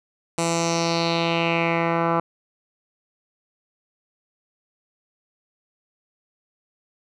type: tone with low-pass filter sweep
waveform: 10% pulse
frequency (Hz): 167.5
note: E3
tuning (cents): +28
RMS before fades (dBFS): -22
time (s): 0.38-2.2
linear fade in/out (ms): 2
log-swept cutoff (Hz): 8500 to 1300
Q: 3.2
effects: none